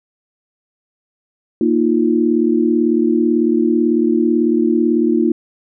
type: chord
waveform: sine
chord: Bb suspended fourth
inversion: none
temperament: equal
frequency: 233.1 / 311.1 / 349.2 Hz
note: Bb3 / Eb4 / F4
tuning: 0 / 0 / 0 cents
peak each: -16 dBFS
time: 1.61-5.32 s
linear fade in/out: 2 ms
effects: none

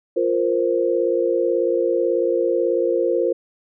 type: chord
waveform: sine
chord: F suspended fourth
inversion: none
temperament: just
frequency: 349.2 / 465.6 / 523.8 Hz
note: F4 / Bb4 / C5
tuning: 0 / -2 / +2 cents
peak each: -21 dBFS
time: 0.16-3.33 s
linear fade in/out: 10 ms
effects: none

